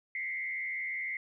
sine tone with frequency modulation, 2093 Hz, C7, in tune, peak -33 dBFS, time 0.15-1.17 s, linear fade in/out 2 ms, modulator 85.9 Hz, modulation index 1.1, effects none

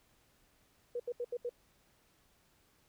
sine tone bursts, 483.6 Hz, B4, 36 cents flat, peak -34 dBFS, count 5, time 0.95-1.494 s, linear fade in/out 5 ms, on 48 ms, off 76 ms, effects pink hiss -70 dBFS RMS until 2.88 s

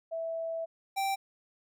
sine / square tone pair in turn, 657 / 781.3 Hz, E5 / G5, -6 / -6 cents, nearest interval minor third, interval 300 cents, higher second, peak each -32 / -29 dBFS, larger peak second, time 0.11-0.66 / 0.96-1.16 s, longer first, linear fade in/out 20 ms, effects none

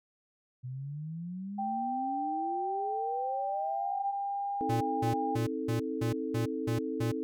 sine exponential sweep, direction up, 123.6 to 824 Hz, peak -36 dBFS, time 0.63-4.14 s, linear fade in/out 20 ms
sine tone with pitch glide, 784 to 803.7 Hz, G5 to G5, 0 to +43 cents, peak -31 dBFS, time 1.58-5.36 s, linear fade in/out 10 ms, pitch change +43 cents, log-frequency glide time 3.24-4.58 s
sine chord, A diminished, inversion first, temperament just, 264 / 316.8 / 440 Hz, C4 / Eb4 / A4, +16 / +31 / 0 cents, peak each -36 dBFS, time 4.61-7.23 s, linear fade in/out 0 ms
square tone bursts, 116.54 Hz, A#2, in tune, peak -30 dBFS, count 8, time 4.69-7.12 s, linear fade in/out 10 ms, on 120 ms, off 210 ms
effects none

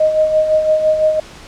sine tone with tremolo, 622.3 Hz, D#5, in tune, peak -8 dBFS, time 0-1.2 s, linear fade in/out 5 ms, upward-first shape sine, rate 5.9 Hz, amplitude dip 55%, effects pink hiss -37 dBFS RMS until 1.47 s + low-pass 7000 Hz 12 dB/octave

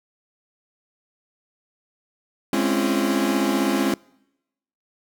40% pulse chord, Db major seventh, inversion second, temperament equal with one note detuned, 207.7 / 261.6 / 277.2 / 340.5 Hz, Ab3 / C4 / Db4 / F4, 0 / 0 / 0 / -44 cents, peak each -24 dBFS, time 2.53-3.94 s, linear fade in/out 2 ms, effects noise-tail reverb RT60 0.9 s tail -26 dB re dry

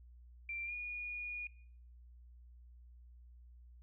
sine tone with pitch glide, 2359 to 2445 Hz, D7 to D#7, +7 to -31 cents, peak -39 dBFS, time 0.49-1.47 s, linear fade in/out 2 ms, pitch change +62 cents, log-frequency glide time 0.65-0.73 s, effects noise-tail reverb RT60 0.6 s tail -19 dB re dry + added 60 Hz sine -55 dBFS peak until 3.82 s

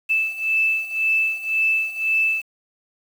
sine beating tone pair, 2632 / 2633.9 Hz, E7 / E7, -3 / -2 cents, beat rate 1.9 Hz, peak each -23 / -20 dBFS, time 0.09-2.42 s, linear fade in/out 20 ms, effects 7-bit

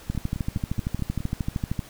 two click trains, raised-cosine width 5 ms, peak -19 / -13 dBFS, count 6 / 23, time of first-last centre 0.15-1.205 / 0.1-1.792 s, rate 4.74 / 13 Hz, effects pink hiss -47 dBFS RMS until 1.89 s

